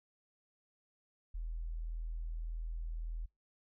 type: tone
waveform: sine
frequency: 40.86 Hz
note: E1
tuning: 14 cents flat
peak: -37 dBFS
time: 1.34-3.26 s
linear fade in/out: 10 ms
effects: noise-tail reverb RT60 0.2 s tail -26 dB re dry